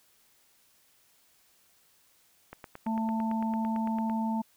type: click train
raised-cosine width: 0.5 ms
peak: -27 dBFS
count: 15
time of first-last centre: 2.53-4.098 s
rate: 8.93 Hz
type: harmonic tone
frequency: 222.7 Hz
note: A3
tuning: 21 cents sharp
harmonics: 1 / 3 / 4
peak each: -28 / -42 / -34 dBFS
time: 2.86-4.42 s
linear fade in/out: 10 ms
effects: white hiss -65 dBFS RMS until 4.56 s